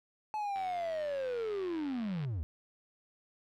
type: linear sweep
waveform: triangle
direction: down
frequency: 866 to 69.3 Hz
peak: -31 dBFS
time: 0.34-2.43 s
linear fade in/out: 0 ms
type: click train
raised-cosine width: 0.3 ms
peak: -33 dBFS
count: 156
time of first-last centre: 0.56-2.248 s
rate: 91.8 Hz
effects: none